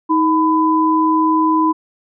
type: tone pair together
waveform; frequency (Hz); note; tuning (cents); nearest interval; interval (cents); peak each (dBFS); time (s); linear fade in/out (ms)
sine; 316.4 / 1002; D#4 / B5; +29 / +25; octave + minor sixth; 1996; -14; 0.09-1.73; 20
effects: none

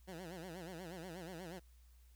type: tone with vibrato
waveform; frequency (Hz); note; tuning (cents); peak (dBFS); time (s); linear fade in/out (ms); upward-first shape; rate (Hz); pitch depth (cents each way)
15% pulse; 174.61; F3; 0; -40; 0.07-1.6; 20; sine; 8.3; 160
effects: added 60 Hz sine -60 dBFS peak until 2.15 s + white hiss -74 dBFS RMS until 2.15 s

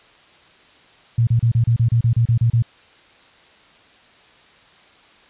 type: tone bursts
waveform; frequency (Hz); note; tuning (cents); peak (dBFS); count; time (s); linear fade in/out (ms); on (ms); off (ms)
sine; 116.54; A#2; 0; -12; 12; 1.18-2.624; 5; 91; 32
effects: white hiss -50 dBFS RMS until 5.29 s + resampled to 8000 Hz

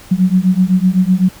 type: beating tone pair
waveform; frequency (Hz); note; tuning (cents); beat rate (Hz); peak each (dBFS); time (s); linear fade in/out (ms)
sine; 181 / 188.9; F#3 / F#3; -38 / +36; 7.9; -12; 0.11-1.29; 10
effects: pink hiss -39 dBFS RMS until 1.4 s

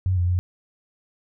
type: tone with pitch steps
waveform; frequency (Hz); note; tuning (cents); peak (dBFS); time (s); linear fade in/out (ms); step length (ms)
sine; 93 / 88.2 / 90; F#2 / F2 / F#2; +9 / +18 / -47; -18; 0.06-0.39; 0; 110
effects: none

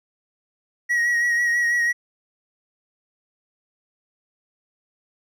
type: tone with vibrato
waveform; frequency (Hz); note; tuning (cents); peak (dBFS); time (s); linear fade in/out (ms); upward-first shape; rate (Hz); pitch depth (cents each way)
triangle; 1903; A#6; +35; -16; 0.89-1.93; 20; sine; 6.1; 29
effects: none

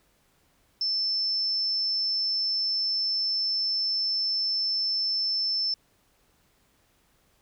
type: tone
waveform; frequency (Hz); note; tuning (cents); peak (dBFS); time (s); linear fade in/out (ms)
sine; 5300; E8; +9; -24; 0.81-5.74; 2
effects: pink hiss -66 dBFS RMS until 7.41 s

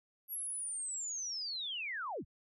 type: linear sweep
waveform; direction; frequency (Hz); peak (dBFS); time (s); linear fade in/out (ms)
sine; down; 11660 to 34.99; -37; 0.28-2.25; 50
effects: none

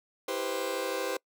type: chord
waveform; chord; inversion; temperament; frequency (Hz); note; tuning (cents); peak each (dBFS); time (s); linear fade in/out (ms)
sawtooth; C major seventh; first; just; 327 / 392.4 / 490.5 / 523.3; E4 / G4 / B4 / C5; -14 / +2 / -12 / 0; -36 / -32 / -32 / -30; 0.28-1.17; 5
effects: noise-tail reverb RT60 0.1 s tail -25 dB re dry

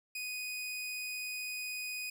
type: tone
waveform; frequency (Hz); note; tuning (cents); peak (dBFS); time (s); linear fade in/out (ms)
sawtooth; 2489; D#7; 0; -34; 0.15-2.1; 5
effects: none

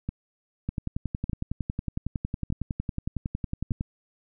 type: two click trains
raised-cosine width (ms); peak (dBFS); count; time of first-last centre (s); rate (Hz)
5; -17 / -16; 4 / 35; 0.09-3.709 / 0.69-3.809; 0.829 / 10.9
effects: none

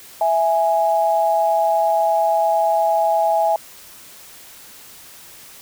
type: tone pair together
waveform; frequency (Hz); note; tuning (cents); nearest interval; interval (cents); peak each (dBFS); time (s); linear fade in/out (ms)
sine; 659.2 / 830.6; E5 / G#5; 0 / 0; major third; 400; -17; 0.21-3.56; 2
effects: white hiss -42 dBFS RMS until 5.61 s

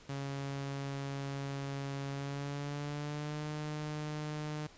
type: tone with pitch glide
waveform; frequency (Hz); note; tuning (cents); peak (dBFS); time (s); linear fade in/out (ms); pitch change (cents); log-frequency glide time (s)
sawtooth; 138.7 to 151.25; C#3 to D#3; +1 to -49; -33; 0.09-4.67; 5; +150; 2.11-3.47
effects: pink hiss -58 dBFS RMS until 4.77 s + resampled to 16000 Hz

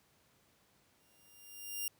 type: tone with exponential growth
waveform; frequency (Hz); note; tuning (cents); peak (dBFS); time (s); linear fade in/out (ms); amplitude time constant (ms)
5% pulse; 2800; F7; +4; -25; 1-1.88; 2; 190
effects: pink hiss -70 dBFS RMS until 1.99 s + high-pass 80 Hz 12 dB/octave

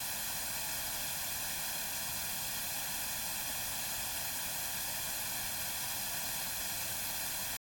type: noise with comb filter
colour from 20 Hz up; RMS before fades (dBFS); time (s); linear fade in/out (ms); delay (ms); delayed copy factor
white; -37; 0-7.57; 5; 1.2; +0.7
effects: AAC 64 kbps

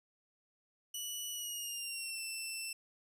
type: tone with pitch glide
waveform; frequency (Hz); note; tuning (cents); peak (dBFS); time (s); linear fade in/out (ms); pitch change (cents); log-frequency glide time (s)
15% pulse; 2950 to 2674; F#7 to E7; -6 to +24; -32; 0.94-2.73; 5; -170; 1.31-2.22
effects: none

